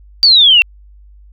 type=exponential sweep; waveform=sine; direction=down; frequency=4694 to 2668 Hz; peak=-4 dBFS; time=0.23-0.62 s; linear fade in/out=0 ms; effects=added 50 Hz sine -38 dBFS peak until 1.32 s